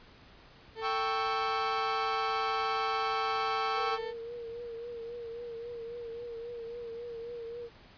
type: tone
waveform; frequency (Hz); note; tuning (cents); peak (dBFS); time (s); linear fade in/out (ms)
35% pulse; 445.2; A4; +20; -35; 0.75-4.14; 50
type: chord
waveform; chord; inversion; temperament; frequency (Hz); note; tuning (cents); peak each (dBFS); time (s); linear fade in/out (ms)
40% pulse; C# diminished; second; equal; 784 / 1108.7 / 1318.5; G5 / C#6 / E6; 0 / 0 / 0; -33 / -34 / -33; 0.81-3.99; 50
type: tone with vibrato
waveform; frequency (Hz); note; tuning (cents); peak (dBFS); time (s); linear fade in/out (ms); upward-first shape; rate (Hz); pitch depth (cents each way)
sine; 469.1; A#4; +11; -38; 3.74-7.7; 50; triangle; 3.7; 50
effects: pink hiss -56 dBFS RMS until 7.97 s + resampled to 11025 Hz